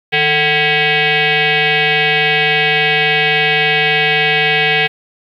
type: tone with frequency modulation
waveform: sine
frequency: 155.9 Hz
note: D#3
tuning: 4 cents sharp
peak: -10 dBFS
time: 0.12-4.88 s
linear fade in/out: 20 ms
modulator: 600 Hz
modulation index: 5
effects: 8-bit